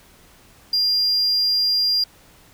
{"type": "tone", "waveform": "sine", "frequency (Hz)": 4800, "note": "D8", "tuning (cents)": 37, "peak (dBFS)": -14, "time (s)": [0.73, 2.04], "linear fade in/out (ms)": 5, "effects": ["tanh soft clip ceiling -15 dBFS", "pink hiss -51 dBFS RMS until 2.53 s"]}